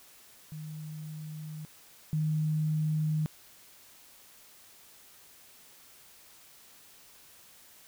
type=tone pair in turn; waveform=sine; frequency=154.6 / 154.6 Hz; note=D#3 / D#3; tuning=-11 / -11 cents; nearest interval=unison; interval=0 cents; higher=neither; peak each=-38 / -26 dBFS; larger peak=second; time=0.52-1.65 / 2.13-3.26 s; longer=neither; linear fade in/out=0 ms; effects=white hiss -56 dBFS RMS until 7.87 s